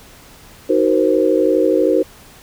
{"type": "chord", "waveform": "sine", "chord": "C half-diminished seventh", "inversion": "first", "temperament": "just", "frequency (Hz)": [314, 376.7, 470.9, 523.3], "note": ["Eb4", "Gb4", "Bb4", "C5"], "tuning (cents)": [16, 31, 18, 0], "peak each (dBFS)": -17, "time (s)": [0.69, 2.03], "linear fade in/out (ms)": 10, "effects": ["pink hiss -43 dBFS RMS until 2.42 s"]}